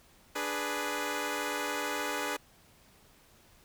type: chord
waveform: 10% pulse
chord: G# diminished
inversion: second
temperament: equal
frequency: 293.7 / 415.3 / 493.9 Hz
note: D4 / G#4 / B4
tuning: 0 / 0 / 0 cents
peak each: -28 dBFS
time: 0.35-2.37 s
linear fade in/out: 10 ms
effects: pink hiss -61 dBFS RMS until 3.64 s